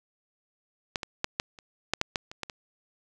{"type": "clicks", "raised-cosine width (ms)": 0.2, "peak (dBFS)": [-11, -16, -9, -9, -30, -7, -7, -10, -24, -15, -21], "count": 11, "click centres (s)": [0.958, 1.032, 1.244, 1.399, 1.588, 1.936, 2.014, 2.158, 2.315, 2.433, 2.498], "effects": []}